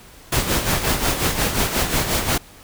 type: noise with tremolo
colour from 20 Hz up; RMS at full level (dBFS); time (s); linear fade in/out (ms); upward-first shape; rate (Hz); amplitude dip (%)
pink; -18; 0.32-2.38; 5; sine; 5.6; 60
effects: pink hiss -45 dBFS RMS until 2.63 s